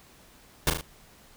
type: noise with echo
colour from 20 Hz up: pink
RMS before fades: -22 dBFS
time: 0.67-0.7 s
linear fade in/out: 2 ms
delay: 37 ms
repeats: 3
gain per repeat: -5 dB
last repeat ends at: 0.811 s
effects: pink hiss -55 dBFS RMS until 1.36 s